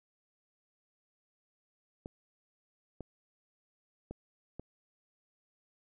clicks, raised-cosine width 2 ms, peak -28 dBFS, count 4, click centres 2.059 / 3.007 / 4.11 / 4.596 s, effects none

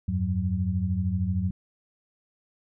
sine tone cluster, 85.6 / 98.7 / 185.4 Hz, F2 / G2 / F#3, -34 / +12 / +4 cents, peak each -28 dBFS, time 0.08-1.51 s, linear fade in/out 5 ms, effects none

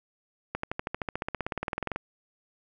accelerating click train, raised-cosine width 0.5 ms, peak -15 dBFS, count 24, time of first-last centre 0.55-1.96 s, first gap 84 ms, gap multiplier 0.97, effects none

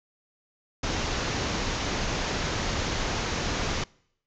pink low-pass noise, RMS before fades -29 dBFS, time 0.83-3.84 s, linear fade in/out 5 ms, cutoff 6900 Hz, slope 96 dB/octave, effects noise-tail reverb RT60 0.7 s tail -25 dB re dry

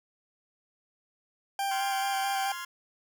40% pulse tone with vibrato, 784 Hz, G5, in tune, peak -27 dBFS, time 1.59-2.52 s, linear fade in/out 2 ms, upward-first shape square, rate 4.6 Hz, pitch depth 15 cents each way
sawtooth chord, F minor, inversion second, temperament just, 1047.7 / 1396.9 / 1676.3 Hz, C6 / F6 / Ab6, +2 / 0 / +16 cents, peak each -35 / -37 / -39 dBFS, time 1.71-2.65 s, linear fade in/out 5 ms
effects none

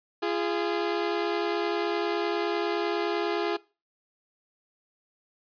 sawtooth tone pair together, 342.9 / 412.8 Hz, F4 / G#4, -32 / -10 cents, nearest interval minor third, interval 322 cents, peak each -25 dBFS, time 0.22-3.57 s, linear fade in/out 10 ms, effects noise-tail reverb RT60 0.3 s tail -20 dB re dry + resampled to 11025 Hz

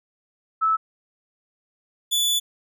sine / sawtooth tone pair in turn, 1307 / 3463 Hz, E6 / A7, -15 / -28 cents, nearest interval octave + perfect fourth, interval 1687 cents, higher second, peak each -17 / -16 dBFS, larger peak second, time 0.61-0.77 / 2.11-2.4 s, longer second, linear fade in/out 20 ms, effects none

